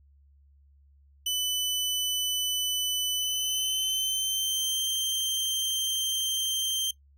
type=tone with pitch glide; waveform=sawtooth; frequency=3000 to 3144 Hz; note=F#7 to G7; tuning=+23 to +4 cents; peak=-23 dBFS; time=1.26-6.91 s; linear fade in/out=5 ms; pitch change=+81 cents; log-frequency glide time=3.16-4.83 s; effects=noise-tail reverb RT60 0.1 s tail -18 dB re dry + added 70 Hz sine -56 dBFS peak until 7.17 s